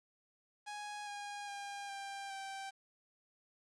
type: tone with pitch steps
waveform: sawtooth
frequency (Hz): 830.6 / 817.7 / 805.1 / 792.6 / 780.4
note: G#5 / G#5 / G5 / G5 / G5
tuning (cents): 0 / -27 / +46 / +19 / -8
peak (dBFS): -39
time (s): 0.66-2.71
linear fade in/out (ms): 20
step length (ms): 410
effects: resampled to 22050 Hz + 11-bit